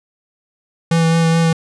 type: tone with vibrato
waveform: square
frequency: 164.81 Hz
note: E3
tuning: in tune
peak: -12 dBFS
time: 0.91-1.53 s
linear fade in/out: 5 ms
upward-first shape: sine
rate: 4.7 Hz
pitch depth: 14 cents each way
effects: resampled to 22050 Hz